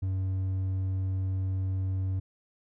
sine tone with hard clipping, 94.7 Hz, F#2, 41 cents sharp, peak -28 dBFS, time 0.02-2.2 s, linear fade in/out 10 ms, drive 3 dB, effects none

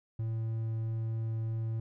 triangle tone, 112.3 Hz, A2, 36 cents sharp, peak -29 dBFS, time 0.19-1.8 s, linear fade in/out 5 ms, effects none

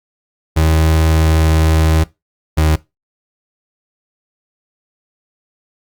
35% pulse tone pair in turn, 79.4 / 77.99 Hz, D#2 / D#2, +36 / +5 cents, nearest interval unison, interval 31 cents, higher first, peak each -8 dBFS, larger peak neither, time 0.56-2.04 / 2.57-2.76 s, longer first, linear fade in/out 10 ms, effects noise-tail reverb RT60 0.2 s tail -19 dB re dry + Opus 48 kbps

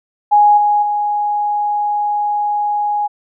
sine tone with level steps, 830 Hz, G#5, 1 cent flat, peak -6 / -10 / -14 dBFS, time 0.31-3.08 s, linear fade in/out 20 ms, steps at 0.57 / 0.82 s, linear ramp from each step 10 ms, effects none

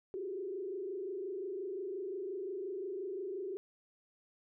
sine tone with frequency modulation, 383.7 Hz, G4, 37 cents flat, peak -37 dBFS, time 0.14-3.57 s, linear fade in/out 0 ms, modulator 25.7 Hz, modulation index 1.2, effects none

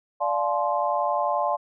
sine chord, D minor seventh, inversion none, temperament equal with one note detuned, 587.3 / 698.5 / 857.9 / 1046.5 Hz, D5 / F5 / A5 / C6, 0 / 0 / -44 / 0 cents, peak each -27 dBFS, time 0.2-1.57 s, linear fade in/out 20 ms, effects none

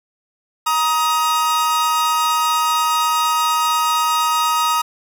45% pulse tone pair together, 943.2 / 1259 Hz, A#5 / D#6, +20 / +20 cents, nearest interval perfect fourth, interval 500 cents, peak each -19 / -17 dBFS, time 0.66-4.82 s, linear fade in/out 10 ms, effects none

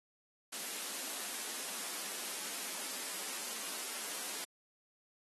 white high-pass noise, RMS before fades -41 dBFS, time 0.52-4.45 s, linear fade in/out 10 ms, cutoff 190 Hz, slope 48 dB/octave, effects AAC 32 kbps

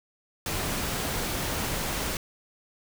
pink noise, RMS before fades -30 dBFS, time 0.46-2.17 s, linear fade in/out 2 ms, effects none

